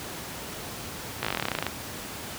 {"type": "slowing click train", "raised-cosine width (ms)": 0.3, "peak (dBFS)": -10, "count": 17, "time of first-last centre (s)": [1.23, 1.666], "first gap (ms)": 17, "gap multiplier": 1.06, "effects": ["pink hiss -37 dBFS RMS until 2.38 s", "high-pass 80 Hz 12 dB/octave"]}